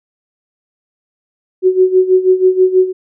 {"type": "tone with tremolo", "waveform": "sine", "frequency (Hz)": 371.8, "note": "F#4", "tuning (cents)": 8, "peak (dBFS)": -4, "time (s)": [1.62, 2.93], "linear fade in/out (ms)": 50, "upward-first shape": "sine", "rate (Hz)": 6.2, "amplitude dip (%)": 80, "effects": []}